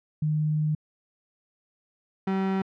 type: tone pair in turn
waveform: sine / 35% pulse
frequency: 153 / 191.77 Hz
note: D#3 / G3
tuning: -29 / -38 cents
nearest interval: major third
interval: 391 cents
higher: second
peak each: -22 dBFS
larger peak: neither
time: 0.22-0.75 / 2.27-2.62 s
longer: first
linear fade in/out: 5 ms
effects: low-pass 2000 Hz 12 dB/octave